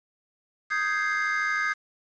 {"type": "chord", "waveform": "triangle", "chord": "Ab major seventh", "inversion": "second", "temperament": "equal", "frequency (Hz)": [1244.5, 1568, 1661.2, 2093], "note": ["Eb6", "G6", "Ab6", "C7"], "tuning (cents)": [0, 0, 0, 0], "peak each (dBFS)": -28, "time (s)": [0.7, 1.74], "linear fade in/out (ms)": 20, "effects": ["resampled to 16000 Hz", "8-bit"]}